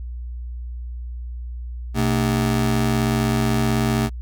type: ring-modulated tone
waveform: 35% pulse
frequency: 174.61 Hz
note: F3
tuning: in tune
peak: -13 dBFS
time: 1.94-4.1 s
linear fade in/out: 50 ms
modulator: 49.4 Hz
effects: added 60 Hz sine -28 dBFS peak until 4.21 s